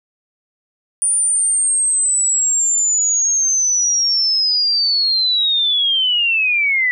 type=linear sweep; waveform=sine; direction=down; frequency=9397 to 1952 Hz; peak=-13 dBFS; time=1.02-6.91 s; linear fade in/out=0 ms; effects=none